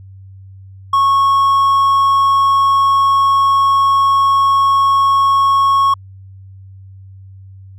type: tone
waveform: triangle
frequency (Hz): 1100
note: C#6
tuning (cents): -14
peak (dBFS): -7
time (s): 0.93-5.94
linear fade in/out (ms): 5
effects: added 96 Hz sine -34 dBFS peak until 7.78 s